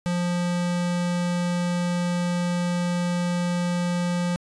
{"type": "tone", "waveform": "square", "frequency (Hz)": 175.8, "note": "F3", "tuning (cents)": 12, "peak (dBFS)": -23, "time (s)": [0.06, 4.36], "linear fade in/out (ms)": 0, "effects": ["resampled to 22050 Hz"]}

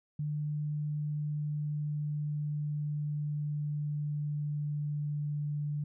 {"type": "tone with pitch glide", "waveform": "sine", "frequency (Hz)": [149.3, 147.33], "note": ["D3", "D3"], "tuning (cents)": [29, 6], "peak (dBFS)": -31, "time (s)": [0.19, 5.84], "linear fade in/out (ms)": 5, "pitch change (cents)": -23, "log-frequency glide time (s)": [0.89, 5.49], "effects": []}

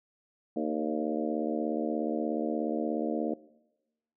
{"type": "harmonic tone with a mistuned harmonic", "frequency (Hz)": 76.8, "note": "D#2", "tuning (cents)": -22, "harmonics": [3, 4, 5, 6, 7, 8, 9], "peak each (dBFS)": [-33, -33, -39, -36, -38, -39, -40], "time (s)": [0.56, 3.34], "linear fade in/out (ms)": 5, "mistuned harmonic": 8, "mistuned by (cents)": -28, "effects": ["noise-tail reverb RT60 1.0 s tail -20 dB re dry"]}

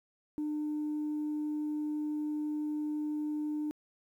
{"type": "tone", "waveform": "sine", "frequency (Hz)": 301, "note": "D4", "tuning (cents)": 43, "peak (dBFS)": -30, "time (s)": [0.38, 3.71], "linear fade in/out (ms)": 0, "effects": ["tanh soft clip ceiling -29 dBFS", "11-bit"]}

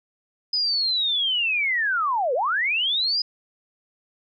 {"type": "linear two-way sweep", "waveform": "sine", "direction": "down then up", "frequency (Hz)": [5040, 466.2, 5040], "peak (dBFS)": -20, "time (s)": [0.53, 3.22], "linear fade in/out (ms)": 5, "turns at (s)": 2.34, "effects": []}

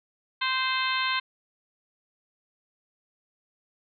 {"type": "harmonic tone", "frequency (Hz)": 520, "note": "C5", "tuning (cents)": -11, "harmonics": [2, 3, 4, 5, 6, 7, 8], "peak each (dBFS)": [-29, -31, -32, -33, -34, -34, -35], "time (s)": [0.41, 1.2], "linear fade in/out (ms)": 10, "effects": []}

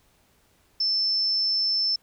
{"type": "tone", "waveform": "sine", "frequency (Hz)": 5300, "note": "E8", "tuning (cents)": 9, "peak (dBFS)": -21, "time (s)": [0.8, 1.96], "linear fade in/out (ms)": 5, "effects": ["pink hiss -63 dBFS RMS until 2.02 s"]}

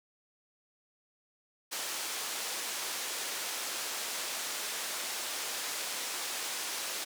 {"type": "band-pass noise", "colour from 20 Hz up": "white", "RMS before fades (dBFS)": -37, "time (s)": [1.71, 7.05], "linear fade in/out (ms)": 20, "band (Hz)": [360, 8700], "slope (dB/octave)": 12, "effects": []}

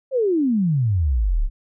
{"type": "exponential sweep", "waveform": "sine", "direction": "down", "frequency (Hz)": [554, 30.2], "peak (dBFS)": -16, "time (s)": [0.11, 1.5], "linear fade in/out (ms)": 50, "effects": []}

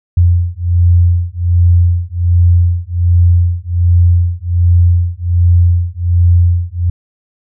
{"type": "beating tone pair", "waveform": "sine", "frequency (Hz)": [86.6, 87.9], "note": ["F2", "F2"], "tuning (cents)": [-14, 12], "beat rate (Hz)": 1.3, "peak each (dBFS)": -10, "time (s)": [0.17, 6.9], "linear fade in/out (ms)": 5, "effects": []}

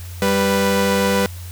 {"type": "tone pair together", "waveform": "sawtooth", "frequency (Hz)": [196, 493.9], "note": ["G3", "B4"], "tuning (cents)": [0, 0], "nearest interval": "octave + major third", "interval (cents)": 1600, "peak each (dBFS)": -14, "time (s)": [0.22, 1.26], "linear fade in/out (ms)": 0, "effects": ["added 88 Hz sine -30 dBFS peak until 1.51 s", "white hiss -41 dBFS RMS until 1.51 s"]}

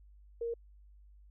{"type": "tone", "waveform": "sine", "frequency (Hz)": 466.2, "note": "A#4", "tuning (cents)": 0, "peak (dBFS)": -33, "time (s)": [0.41, 0.54], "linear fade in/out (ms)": 5, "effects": ["added 50 Hz sine -55 dBFS peak until 1.3 s"]}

